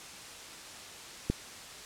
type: click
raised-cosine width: 3 ms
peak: -14 dBFS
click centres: 1.3 s
effects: white hiss -46 dBFS RMS until 1.85 s + low-pass 8000 Hz 12 dB/octave